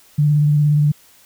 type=tone with vibrato; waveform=sine; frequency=148.2 Hz; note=D3; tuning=16 cents sharp; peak=-11 dBFS; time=0.18-0.92 s; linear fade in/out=10 ms; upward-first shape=sine; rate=17 Hz; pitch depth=24 cents each way; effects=white hiss -50 dBFS RMS until 1.25 s